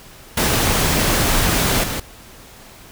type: noise with level steps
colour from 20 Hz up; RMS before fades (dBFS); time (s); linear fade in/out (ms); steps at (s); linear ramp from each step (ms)
pink; -17 / -24; 0.37-2; 5; 1.83; 10
effects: pink hiss -42 dBFS RMS until 2.91 s